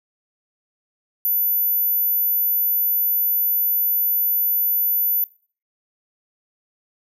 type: tone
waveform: sine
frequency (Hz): 14000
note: A9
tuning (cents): -10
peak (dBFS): -17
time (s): 1.25-5.24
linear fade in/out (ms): 0
effects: noise-tail reverb RT60 0.4 s tail -19 dB re dry